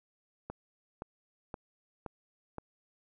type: click train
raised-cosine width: 1 ms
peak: -25 dBFS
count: 5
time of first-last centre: 0.5-2.583 s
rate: 1.92 Hz
effects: none